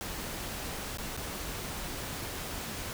pink noise with dropouts, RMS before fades -38 dBFS, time 0.01-2.93 s, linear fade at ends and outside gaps 0 ms, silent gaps 0.972-0.984 / 1.167-1.174 s, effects none

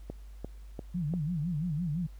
click train, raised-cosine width 2 ms, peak -24 dBFS, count 4, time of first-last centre 0.1-1.138 s, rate 2.89 Hz
sine tone with vibrato, 162 Hz, E3, 30 cents flat, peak -29 dBFS, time 0.94-2.07 s, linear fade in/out 10 ms, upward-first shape sine, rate 5.9 Hz, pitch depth 200 cents each way
effects added 50 Hz sine -44 dBFS peak until 2.19 s + pink hiss -65 dBFS RMS until 2.19 s

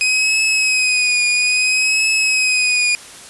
sawtooth tone with vibrato, 2515 Hz, D#7, 18 cents sharp, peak -10 dBFS, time 0.01-2.95 s, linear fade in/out 0 ms, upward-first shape triangle, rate 0.6 Hz, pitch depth 53 cents each way, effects white hiss -37 dBFS RMS until 3.29 s + resampled to 24000 Hz

